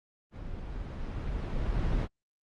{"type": "noise with level ramp", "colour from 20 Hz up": "brown", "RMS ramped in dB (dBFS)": [-41, -27], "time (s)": [0.31, 2.08], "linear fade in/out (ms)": 50, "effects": ["low-pass 4000 Hz 12 dB/octave", "Opus 24 kbps"]}